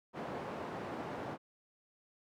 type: band-pass noise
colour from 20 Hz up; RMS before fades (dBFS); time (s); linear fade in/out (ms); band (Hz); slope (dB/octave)
white; -42; 0.13-1.38; 50; 130 to 790; 12
effects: none